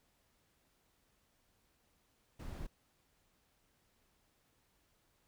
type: noise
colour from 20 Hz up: brown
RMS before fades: -44 dBFS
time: 2.39-2.67 s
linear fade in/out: 10 ms
effects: pink hiss -75 dBFS RMS until 5.27 s